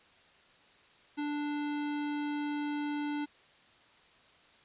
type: tone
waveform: square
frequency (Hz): 293.7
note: D4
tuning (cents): 0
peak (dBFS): -33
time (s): 1.17-3.26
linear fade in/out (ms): 20
effects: white hiss -61 dBFS RMS until 4.64 s + resampled to 8000 Hz